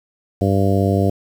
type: harmonic tone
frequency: 98 Hz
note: G2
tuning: in tune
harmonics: 1 / 2 / 3 / 4 / 5 / 6 / 7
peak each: -17 / -20 / -22 / -23 / -24 / -25 / -25 dBFS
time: 0.41-1.1 s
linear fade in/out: 5 ms
effects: 7-bit